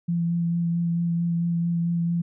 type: tone with vibrato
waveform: sine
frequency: 170 Hz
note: F3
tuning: 46 cents flat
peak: -21 dBFS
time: 0.08-2.22 s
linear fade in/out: 10 ms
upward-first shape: sine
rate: 4.5 Hz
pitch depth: 14 cents each way
effects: none